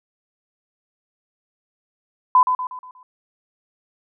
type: tone with echo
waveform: sine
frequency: 1009 Hz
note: B5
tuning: 37 cents sharp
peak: -9 dBFS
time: 2.35-2.43 s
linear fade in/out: 2 ms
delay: 120 ms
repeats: 5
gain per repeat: -7 dB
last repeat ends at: 3.03 s
effects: none